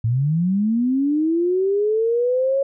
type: linear sweep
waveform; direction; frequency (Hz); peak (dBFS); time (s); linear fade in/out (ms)
sine; up; 107.8 to 554.4; -16; 0.04-2.63; 5
effects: none